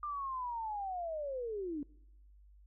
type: linear sweep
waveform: sine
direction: down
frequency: 1202 to 277.2 Hz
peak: -36 dBFS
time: 0.03-1.83 s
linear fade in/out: 2 ms
effects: noise-tail reverb RT60 0.9 s tail -26 dB re dry + added 50 Hz sine -57 dBFS peak until 2.66 s